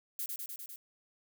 violet noise with echo, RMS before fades -37 dBFS, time 0.19-0.26 s, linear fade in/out 2 ms, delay 100 ms, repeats 5, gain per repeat -2 dB, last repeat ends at 0.76 s, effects none

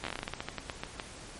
slowing click train, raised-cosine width 0.3 ms, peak -18 dBFS, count 17, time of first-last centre 0.04-0.998 s, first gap 12 ms, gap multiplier 1.19, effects pink hiss -47 dBFS RMS until 1.39 s + MP3 48 kbps

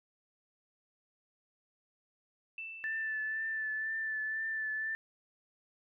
sine tone with exponential decay, 2658 Hz, E7, 14 cents sharp, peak -38 dBFS, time 2.58-3.87 s, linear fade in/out 2 ms, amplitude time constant 280 ms
sine tone with vibrato, 1760 Hz, A6, in tune, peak -33 dBFS, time 2.84-4.95 s, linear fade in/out 0 ms, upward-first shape triangle, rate 2 Hz, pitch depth 27 cents each way
effects none

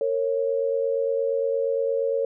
sine tone pair together, 459.4 / 548 Hz, A#4 / C#5, -25 / -20 cents, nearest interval minor third, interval 305 cents, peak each -24 dBFS, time 0.01-2.25 s, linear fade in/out 2 ms, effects none

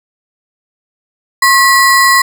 square ring-modulated tone, 1513 Hz, F#6, 38 cents sharp, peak -3 dBFS, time 1.42-2.22 s, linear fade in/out 5 ms, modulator 436 Hz, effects none

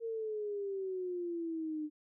sine exponential sweep, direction down, 462 to 300 Hz, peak -35 dBFS, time 0-1.9 s, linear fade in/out 50 ms, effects none

